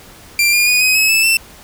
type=tone with pitch steps; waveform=sawtooth; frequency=2370 / 2418 / 2468 / 2518 / 2570 / 2622 / 2676 Hz; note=D7 / D7 / D#7 / D#7 / E7 / E7 / E7; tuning=+15 / +50 / -15 / +20 / -45 / -10 / +25 cents; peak=-7 dBFS; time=0.39-1.37 s; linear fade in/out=2 ms; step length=140 ms; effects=pink hiss -40 dBFS RMS until 1.63 s